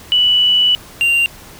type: tone pair in turn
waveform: sine / triangle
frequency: 2960 / 2776 Hz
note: F#7 / F7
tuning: 0 / -11 cents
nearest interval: minor second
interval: 111 cents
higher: first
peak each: -9 dBFS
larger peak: neither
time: 0.12-0.75 / 1.01-1.26 s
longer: first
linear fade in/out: 0 ms
effects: pink hiss -38 dBFS RMS until 1.59 s